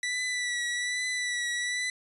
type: tone with vibrato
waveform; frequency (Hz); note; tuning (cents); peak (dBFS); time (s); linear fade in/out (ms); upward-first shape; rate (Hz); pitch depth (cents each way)
sawtooth; 1964; B6; -10; -25; 0.03-1.9; 2; triangle; 1.2; 37
effects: resampled to 24000 Hz